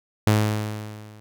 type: tone with level ramp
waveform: sawtooth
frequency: 106.6 Hz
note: G#2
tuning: 46 cents sharp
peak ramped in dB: -10 to -40 dBFS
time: 0.27-1.2 s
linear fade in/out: 0 ms
effects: none